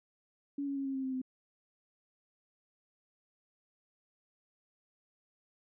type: tone with pitch steps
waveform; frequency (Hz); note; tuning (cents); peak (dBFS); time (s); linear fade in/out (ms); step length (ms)
sine; 282.5 / 278.3 / 274.1 / 270.1 / 266 / 262.1 / 258.2; C#4 / C#4 / C#4 / C#4 / C4 / C4 / C4; +33 / +7 / -19 / -45 / +29 / +3 / -23; -33; 0.58-1.217; 5; 91
effects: none